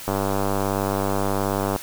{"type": "click train", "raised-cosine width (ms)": 1, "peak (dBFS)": -9, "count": 167, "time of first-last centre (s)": [0.08, 1.762], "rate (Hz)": 98.7, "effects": ["white hiss -37 dBFS RMS until 1.82 s"]}